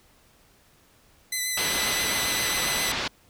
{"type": "tone with vibrato", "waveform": "10% pulse", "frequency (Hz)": 2010, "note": "B6", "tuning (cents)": 30, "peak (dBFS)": -17, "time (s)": [1.32, 2.92], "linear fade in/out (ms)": 5, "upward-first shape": "triangle", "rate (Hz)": 7.5, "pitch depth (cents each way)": 28}
{"type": "low-pass noise", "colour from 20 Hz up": "white", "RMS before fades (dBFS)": -29, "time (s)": [1.57, 3.08], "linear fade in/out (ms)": 5, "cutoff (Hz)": 4600, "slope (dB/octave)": 24}
{"effects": ["pink hiss -59 dBFS RMS until 3.29 s"]}